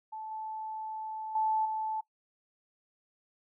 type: tone with level steps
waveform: sine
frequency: 873 Hz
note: A5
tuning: 14 cents flat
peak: -38 / -36 / -26 / -31 dBFS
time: 0.12-2.01 s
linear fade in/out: 10 ms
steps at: 0.31 / 1.35 / 1.65 s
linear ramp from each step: 5 ms
effects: noise-tail reverb RT60 0.1 s tail -19 dB re dry